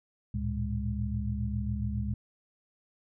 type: tone cluster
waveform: sine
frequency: 71.1 / 109.5 / 116.8 / 204.6 Hz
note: C#2 / A2 / A#2 / G#3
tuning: +45 / -8 / +4 / -26 cents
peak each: -33 / -35 / -36 / -35 dBFS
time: 0.34-2.14 s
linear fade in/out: 5 ms
effects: none